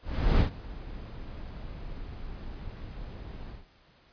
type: noise with ADSR envelope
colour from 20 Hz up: brown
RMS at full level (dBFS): -20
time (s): 0.02-3.66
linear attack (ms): 380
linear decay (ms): 100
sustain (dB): -20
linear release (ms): 160
effects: pink hiss -61 dBFS RMS until 4.12 s + resampled to 11025 Hz